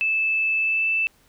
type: tone with pitch glide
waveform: sine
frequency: 2626 to 2644 Hz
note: E7 to E7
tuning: -7 to +5 cents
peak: -19 dBFS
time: 0.01-1.07 s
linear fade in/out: 0 ms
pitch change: +12 cents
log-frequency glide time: 0.58-0.9 s
effects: pink hiss -59 dBFS RMS until 1.28 s